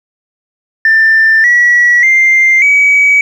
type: tone with pitch steps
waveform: sine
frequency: 1783 / 1933.2 / 2096 / 2273 Hz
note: A6 / B6 / C7 / C#7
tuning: +22 / -38 / +2 / +43 cents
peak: -3 dBFS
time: 0.85-3.21 s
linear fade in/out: 2 ms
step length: 590 ms
effects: tanh soft clip ceiling -1 dBFS + 7-bit